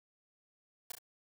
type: noise with echo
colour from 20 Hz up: white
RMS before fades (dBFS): -41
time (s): 0.9-0.92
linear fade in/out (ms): 5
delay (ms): 33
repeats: 2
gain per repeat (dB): -5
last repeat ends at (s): 0.986
effects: none

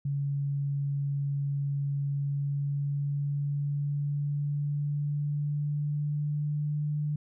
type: tone with pitch glide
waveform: sine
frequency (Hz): 141 to 148.87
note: C#3 to D3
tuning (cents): +30 to +24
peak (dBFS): -27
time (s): 0.05-7.16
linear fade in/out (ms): 5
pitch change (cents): +94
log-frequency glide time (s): 2.08-6.93
effects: none

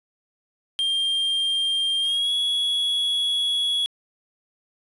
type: tone with pitch glide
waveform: triangle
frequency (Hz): 3194 to 3357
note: G7 to G#7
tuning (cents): +32 to +18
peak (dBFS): -19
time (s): 0.79-3.86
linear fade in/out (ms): 0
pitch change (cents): +86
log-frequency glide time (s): 2-2.32
effects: resampled to 32000 Hz + 8-bit

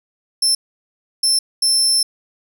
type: tone bursts at uneven times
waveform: 30% pulse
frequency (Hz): 5330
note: E8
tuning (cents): +18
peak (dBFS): -9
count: 3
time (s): 0.42-0.55 / 1.23-1.39 / 1.62-2.03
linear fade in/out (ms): 5
effects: none

